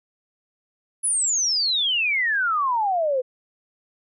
sine exponential sweep, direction down, 10400 to 493.9 Hz, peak -19 dBFS, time 1.03-3.22 s, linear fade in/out 20 ms, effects none

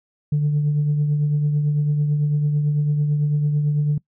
sine tone with tremolo, 147.9 Hz, D3, 13 cents sharp, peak -13 dBFS, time 0.32-3.98 s, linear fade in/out 5 ms, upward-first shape triangle, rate 9 Hz, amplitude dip 45%, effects noise-tail reverb RT60 0.1 s tail -23 dB re dry + tanh soft clip ceiling -13 dBFS

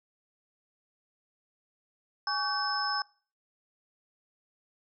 sine tone cluster, 826 / 1129 / 1535 / 5220 Hz, G#5 / C#6 / G6 / E8, -10 / +31 / -37 / -18 cents, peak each -35 / -33 / -34 / -32 dBFS, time 2.27-3.02 s, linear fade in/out 2 ms, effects noise-tail reverb RT60 0.4 s tail -22 dB re dry

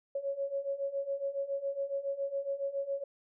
sine beating tone pair, 550 / 557.2 Hz, C#5 / C#5, -14 / +9 cents, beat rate 7.2 Hz, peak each -37 / -34 dBFS, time 0.15-3.04 s, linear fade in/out 5 ms, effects none

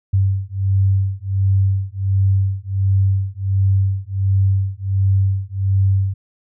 sine beating tone pair, 96.3 / 97.7 Hz, G2 / G2, -30 / -5 cents, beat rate 1.4 Hz, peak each -17 dBFS, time 0.13-6.14 s, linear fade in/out 10 ms, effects none

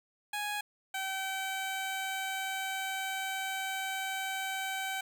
15% pulse tone pair in turn, 830.6 / 768.4 Hz, G#5 / G5, 0 / -35 cents, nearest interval minor second, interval 135 cents, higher first, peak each -27 dBFS, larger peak neither, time 0.33-0.61 / 0.94-5.01 s, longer second, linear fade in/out 5 ms, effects 11-bit

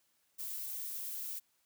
violet noise, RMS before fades -41 dBFS, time 0.38-1.4 s, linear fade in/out 20 ms, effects white hiss -75 dBFS RMS until 1.65 s + high-pass 60 Hz 12 dB/octave

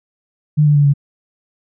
sine tone with pitch steps, 150.6 / 147.59 / 144.63 / 141.74 Hz, D3 / D3 / D3 / C#3, +44 / +9 / -26 / +39 cents, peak -8 dBFS, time 0.57-0.938 s, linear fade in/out 20 ms, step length 92 ms, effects none

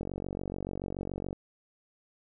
click train, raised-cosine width 2 ms, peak -22 dBFS, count 63, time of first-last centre 0.01-1.329 s, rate 47 Hz, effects none

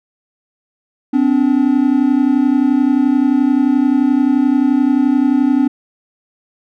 triangle tone pair together, 256.3 / 287.8 Hz, C4 / D4, -36 / -35 cents, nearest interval major second, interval 201 cents, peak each -11 dBFS, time 1.13-5.68 s, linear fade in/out 10 ms, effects none

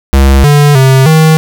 square tone with pitch steps, 67.9 / 145.8 / 132.6 / 158.1 Hz, C#2 / D3 / C3 / D#3, -35 / -12 / +23 / +28 cents, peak -3 dBFS, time 0.13-1.37 s, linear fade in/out 0 ms, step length 310 ms, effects none

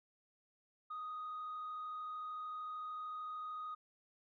sine tone with frequency modulation, 1244.5 Hz, D#6, in tune, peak -40 dBFS, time 0.9-3.75 s, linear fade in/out 10 ms, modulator 33.3 Hz, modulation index 0.44, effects tanh soft clip ceiling -39 dBFS

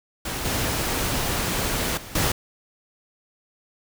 pink noise with level steps, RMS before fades -29 / -25 / -39 / -22 dBFS, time 0.25-2.32 s, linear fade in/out 5 ms, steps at 0.45 / 1.97 / 2.15 s, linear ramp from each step 5 ms, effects none

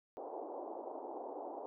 white band-pass noise, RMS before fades -45 dBFS, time 0.17-1.66 s, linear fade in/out 0 ms, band 290 to 880 Hz, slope 48 dB/octave, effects none

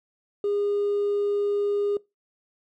triangle tone with hard clipping, 408 Hz, G#4, 31 cents flat, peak -22 dBFS, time 0.44-1.97 s, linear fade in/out 2 ms, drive 2 dB, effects noise-tail reverb RT60 0.2 s tail -21 dB re dry

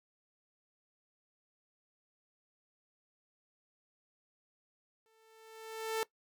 sawtooth tone with exponential growth, 444 Hz, A4, 16 cents sharp, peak -26 dBFS, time 5.06-6.03 s, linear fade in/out 0 ms, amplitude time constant 210 ms, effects noise-tail reverb RT60 0.1 s tail -20 dB re dry

